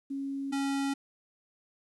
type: tone pair in turn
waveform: sine / square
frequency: 275.1 / 276.1 Hz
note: C#4 / C#4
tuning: -13 / -7 cents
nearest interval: unison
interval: 6 cents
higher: second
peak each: -32 / -29 dBFS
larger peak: second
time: 0.1-0.52 / 0.52-0.94 s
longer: neither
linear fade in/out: 10 ms
effects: resampled to 24000 Hz + 11-bit